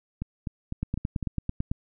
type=two click trains; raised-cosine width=5 ms; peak=-15 / -18 dBFS; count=9 / 5; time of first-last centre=0.83-1.715 / 0.22-1.228 s; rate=9.04 / 3.97 Hz; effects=none